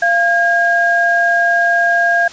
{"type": "tone pair together", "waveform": "sine", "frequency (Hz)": [689, 1625], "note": ["F5", "G#6"], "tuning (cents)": [-24, -38], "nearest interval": "octave + minor third", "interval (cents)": 1486, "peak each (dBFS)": [-14, -12], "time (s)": [0.02, 2.28], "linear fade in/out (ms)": 5, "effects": ["white hiss -35 dBFS RMS until 2.32 s", "resampled to 16000 Hz"]}